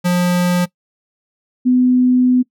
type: tone pair in turn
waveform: square / sine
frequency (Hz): 177.7 / 251.3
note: F3 / B3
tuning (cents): +30 / +30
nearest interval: tritone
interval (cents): 600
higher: second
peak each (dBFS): -13 / -9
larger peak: second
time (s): 0.04-0.66 / 1.65-2.43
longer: second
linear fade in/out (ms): 20
effects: noise-tail reverb RT60 0.1 s tail -21 dB re dry